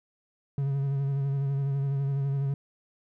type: tone with vibrato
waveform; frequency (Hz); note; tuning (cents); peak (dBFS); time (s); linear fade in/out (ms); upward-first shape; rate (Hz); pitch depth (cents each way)
triangle; 138.4; C#3; -2; -23; 0.58-2.54; 2; sine; 12; 31
effects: none